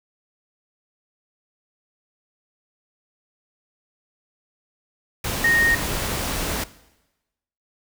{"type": "tone in noise", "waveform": "sine", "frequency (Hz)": 1856, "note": "A#6", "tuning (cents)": -8, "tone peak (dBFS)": -15, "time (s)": [5.44, 5.75], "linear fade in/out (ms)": 5, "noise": "pink", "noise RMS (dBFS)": -26, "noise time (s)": [5.24, 6.64], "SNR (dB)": 8, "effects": ["noise-tail reverb RT60 1.0 s tail -18 dB re dry"]}